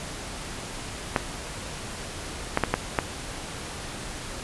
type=clicks; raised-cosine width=0.5 ms; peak=-5 dBFS; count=5; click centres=1.162 / 2.574 / 2.637 / 2.74 / 2.988 s; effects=pink hiss -36 dBFS RMS until 4.43 s + resampled to 24000 Hz